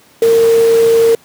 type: tone in noise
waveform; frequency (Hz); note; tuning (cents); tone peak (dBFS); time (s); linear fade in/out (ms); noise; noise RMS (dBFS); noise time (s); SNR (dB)
sine; 458.3; A#4; -29; -6; 0.22-1.15; 2; pink; -24; 0.22-1.15; +15
effects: pink hiss -46 dBFS RMS until 1.24 s + high-pass 150 Hz 12 dB/octave